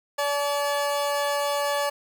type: tone pair together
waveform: 30% pulse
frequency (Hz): 574 / 860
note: D5 / A5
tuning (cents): -40 / -40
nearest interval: perfect fifth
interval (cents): 700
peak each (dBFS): -22 / -26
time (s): 0.18-1.9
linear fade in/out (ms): 10
effects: 9-bit